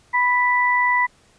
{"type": "tone pair together", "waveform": "sine", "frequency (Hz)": [987.8, 1975.6], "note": ["B5", "B6"], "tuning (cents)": [0, 0], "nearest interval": "octave", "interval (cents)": 1200, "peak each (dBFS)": -18, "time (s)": [0.13, 1.07], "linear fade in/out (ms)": 20, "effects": ["pink hiss -56 dBFS RMS until 1.38 s", "resampled to 22050 Hz"]}